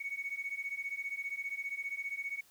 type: beating tone pair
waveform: sine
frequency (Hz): 2217 / 2232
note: C#7 / C#7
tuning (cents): 0 / +11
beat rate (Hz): 15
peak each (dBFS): -39 / -38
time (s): 0-2.41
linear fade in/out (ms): 10
effects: tanh soft clip ceiling -30 dBFS + white hiss -64 dBFS RMS until 2.5 s